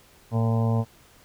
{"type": "harmonic tone", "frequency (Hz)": 113.8, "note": "A#2", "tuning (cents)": -41, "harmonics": [1, 2, 4, 5, 6, 7, 8, 9], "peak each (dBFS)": [-21, -27, -33, -35, -37, -38, -39, -40], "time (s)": [0.31, 0.85], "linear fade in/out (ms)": 50, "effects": ["pink hiss -55 dBFS RMS until 1.24 s"]}